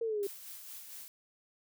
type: exponential sweep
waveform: sine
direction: down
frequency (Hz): 466.2 to 392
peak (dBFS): -31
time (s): 0.01-0.27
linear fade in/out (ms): 5
type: noise with tremolo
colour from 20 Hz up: blue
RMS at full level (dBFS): -46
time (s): 0.23-1.08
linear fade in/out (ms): 0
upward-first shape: sine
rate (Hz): 4.4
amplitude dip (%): 40
effects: none